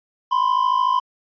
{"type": "tone pair together", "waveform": "triangle", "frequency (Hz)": [993, 1046.5], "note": ["B5", "C6"], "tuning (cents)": [9, 0], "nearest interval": "minor second", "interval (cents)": 91, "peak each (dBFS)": -17, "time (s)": [0.31, 1], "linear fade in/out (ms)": 10, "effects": ["resampled to 11025 Hz"]}